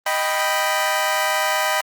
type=chord; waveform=20% pulse; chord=Eb augmented; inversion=none; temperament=equal; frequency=622.3 / 784 / 987.8 Hz; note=Eb5 / G5 / B5; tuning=0 / 0 / 0 cents; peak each=-18 dBFS; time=0.06-1.81 s; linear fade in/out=5 ms; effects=Opus 24 kbps